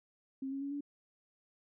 sine tone with pitch steps, 267.8 / 273.9 / 280.1 / 286.5 Hz, C4 / C#4 / C#4 / D4, +40 / -21 / +18 / -43 cents, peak -36 dBFS, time 0.42-0.808 s, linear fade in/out 5 ms, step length 97 ms, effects none

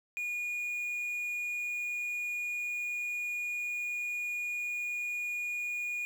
triangle tone with quantisation, 2443 Hz, D#7, 32 cents flat, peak -31 dBFS, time 0.17-6.05 s, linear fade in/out 0 ms, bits 9, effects none

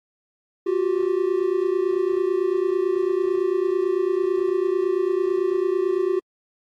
triangle tone pair together, 356.4 / 385.4 Hz, F4 / G4, +35 / -29 cents, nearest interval minor second, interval 136 cents, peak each -20 dBFS, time 0.66-6.2 s, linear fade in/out 10 ms, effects AAC 64 kbps

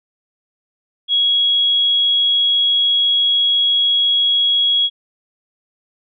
sine tone, 3322 Hz, G#7, in tune, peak -12 dBFS, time 1.08-4.9 s, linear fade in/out 50 ms, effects none

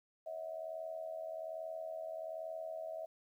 sine tone with amplitude modulation, 646 Hz, E5, 35 cents flat, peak -37 dBFS, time 0.26-3.06 s, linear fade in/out 10 ms, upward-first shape sine, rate 81.2 Hz, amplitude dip 75%, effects 12-bit

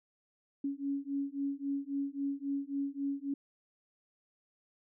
sine beating tone pair, 277.2 / 280.9 Hz, C#4 / C#4, 0 / +23 cents, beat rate 3.7 Hz, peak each -36 / -36 dBFS, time 0.64-3.34 s, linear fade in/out 5 ms, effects none

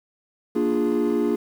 triangle chord, Bb dominant seventh, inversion none, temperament equal, 233.1 / 293.7 / 349.2 / 415.3 Hz, Bb3 / D4 / F4 / Ab4, 0 / 0 / 0 / 0 cents, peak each -22 dBFS, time 0.55-1.36 s, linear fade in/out 10 ms, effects tanh soft clip ceiling -12 dBFS + 8-bit

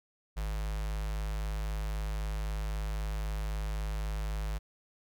square tone with notch filter, 51.91 Hz, G#1, in tune, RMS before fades -34 dBFS, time 0.36-4.59 s, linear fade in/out 20 ms, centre 290 Hz, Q 0.88, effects none

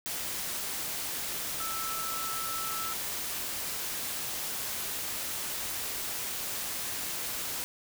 sine tone in noise, 1318.5 Hz, E6, in tune, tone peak -36 dBFS, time 1.6-2.93 s, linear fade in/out 0 ms, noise white, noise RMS -35 dBFS, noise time 0.06-7.64 s, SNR -4 dB, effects none

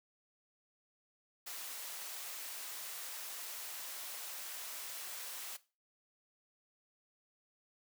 white high-pass noise, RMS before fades -45 dBFS, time 1.46-5.57 s, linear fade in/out 10 ms, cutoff 560 Hz, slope 12 dB/octave, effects noise-tail reverb RT60 0.3 s tail -17 dB re dry

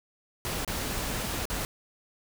pink noise with dropouts, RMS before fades -32 dBFS, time 0.45-1.65 s, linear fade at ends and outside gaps 0 ms, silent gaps 0.648-0.677 / 1.454-1.5 s, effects none

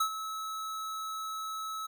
square tone with ADSR envelope, 1297 Hz, E6, 28 cents flat, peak -25 dBFS, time 0-1.87 s, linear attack 7 ms, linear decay 81 ms, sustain -11 dB, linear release 14 ms, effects none

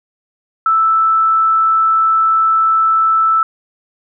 sine tone, 1318.5 Hz, E6, in tune, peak -9 dBFS, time 0.66-3.43 s, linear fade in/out 2 ms, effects none

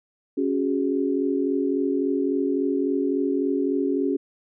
sine chord, C# suspended fourth, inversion none, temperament equal with one note detuned, 277.2 / 370 / 413.6 Hz, C#4 / F#4 / G#4, 0 / 0 / -7 cents, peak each -23 / -26 / -27 dBFS, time 0.37-4.17 s, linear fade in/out 10 ms, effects none

